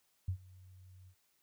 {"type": "tone with ADSR envelope", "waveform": "sine", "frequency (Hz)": 92.5, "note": "F#2", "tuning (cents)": 0, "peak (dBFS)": -30, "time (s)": [0.28, 1.15], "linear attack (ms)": 6, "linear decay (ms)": 84, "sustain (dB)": -24, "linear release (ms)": 70, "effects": ["white hiss -75 dBFS RMS until 1.42 s"]}